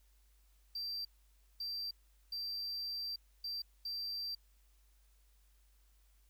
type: tone bursts at uneven times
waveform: triangle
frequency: 4699 Hz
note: D8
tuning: in tune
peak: -37 dBFS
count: 5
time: 0.75-1.05 / 1.6-1.91 / 2.32-3.16 / 3.44-3.62 / 3.85-4.35 s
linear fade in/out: 5 ms
effects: added 50 Hz sine -65 dBFS peak until 6.29 s + white hiss -75 dBFS RMS until 6.29 s